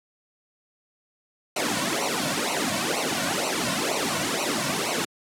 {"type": "noise with flanger", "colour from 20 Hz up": "pink", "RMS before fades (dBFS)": -25, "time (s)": [1.56, 5.05], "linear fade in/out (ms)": 5, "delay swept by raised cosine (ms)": [0.58, 2.48], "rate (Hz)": 2.1, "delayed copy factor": -0.95, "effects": ["high-pass 200 Hz 12 dB/octave", "low-pass 10000 Hz 12 dB/octave"]}